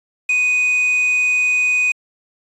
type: tone with quantisation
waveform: triangle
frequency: 2489 Hz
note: D#7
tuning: in tune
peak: -12 dBFS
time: 0.29-1.92 s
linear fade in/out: 5 ms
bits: 6
effects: resampled to 24000 Hz